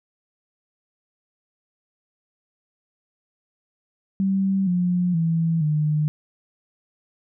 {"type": "tone with pitch steps", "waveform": "sine", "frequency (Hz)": [193.3, 178.28, 164.43, 151.66], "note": ["G3", "F3", "E3", "D#3"], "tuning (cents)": [-24, 36, -4, -44], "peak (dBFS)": -18, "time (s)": [4.2, 6.08], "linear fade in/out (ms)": 0, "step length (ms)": 470, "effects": []}